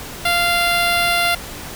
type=tone with notch filter; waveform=10% pulse; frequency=694 Hz; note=F5; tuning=11 cents flat; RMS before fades=-17 dBFS; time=0.25-1.35 s; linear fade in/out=5 ms; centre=6800 Hz; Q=1.6; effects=pink hiss -32 dBFS RMS until 1.75 s